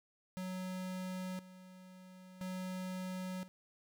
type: tone with tremolo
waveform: square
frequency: 185 Hz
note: F#3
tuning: in tune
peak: -40 dBFS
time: 0.37-3.48 s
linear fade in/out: 0 ms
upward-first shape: square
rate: 0.49 Hz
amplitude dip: 80%
effects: none